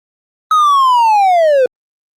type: linear sweep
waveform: triangle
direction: down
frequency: 1281 to 489.3 Hz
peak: -5 dBFS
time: 0.51-1.66 s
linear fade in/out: 2 ms
effects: Opus 32 kbps